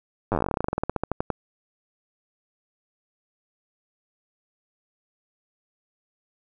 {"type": "slowing click train", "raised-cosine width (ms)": 1, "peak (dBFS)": -10, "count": 27, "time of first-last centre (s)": [0.32, 1.303], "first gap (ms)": 9, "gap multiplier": 1.1, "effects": []}